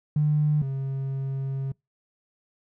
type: tone pair in turn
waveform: triangle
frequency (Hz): 150 / 135.23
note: D3 / C#3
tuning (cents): +37 / -43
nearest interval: major second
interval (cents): 180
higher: first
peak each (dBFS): -15 / -24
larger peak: first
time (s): 0.16-0.62 / 0.62-1.72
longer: second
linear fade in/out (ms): 5
effects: noise-tail reverb RT60 0.2 s tail -26 dB re dry + tanh soft clip ceiling -17 dBFS